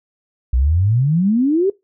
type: exponential sweep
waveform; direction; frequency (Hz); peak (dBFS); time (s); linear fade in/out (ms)
sine; up; 58.27 to 408.1; -12; 0.53-1.7; 5
effects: noise-tail reverb RT60 0.2 s tail -21 dB re dry